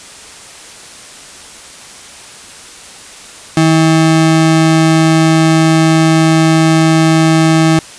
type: ring-modulated tone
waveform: square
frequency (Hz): 240.6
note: B3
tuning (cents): -45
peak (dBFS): -4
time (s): 3.57-7.79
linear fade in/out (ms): 2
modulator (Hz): 81.6
effects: white hiss -33 dBFS RMS until 7.98 s + resampled to 22050 Hz